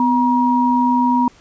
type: tone pair together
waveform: sine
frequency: 250.9 / 952.2 Hz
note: B3 / A#5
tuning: +28 / +37 cents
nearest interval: octave + major seventh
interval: 2309 cents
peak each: -15 dBFS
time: 0-1.28 s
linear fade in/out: 2 ms
effects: pink hiss -49 dBFS RMS until 1.4 s + resampled to 16000 Hz